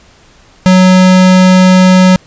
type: tone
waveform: square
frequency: 185 Hz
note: F#3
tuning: in tune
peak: -3 dBFS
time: 0.66-2.16 s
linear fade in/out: 0 ms
effects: pink hiss -43 dBFS RMS until 2.26 s + resampled to 16000 Hz